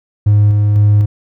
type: tone with tremolo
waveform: triangle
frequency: 103.83 Hz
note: G#2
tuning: in tune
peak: -3 dBFS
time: 0.26-1.06 s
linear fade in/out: 10 ms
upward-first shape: square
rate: 2 Hz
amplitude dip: 30%
effects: tanh soft clip ceiling -1 dBFS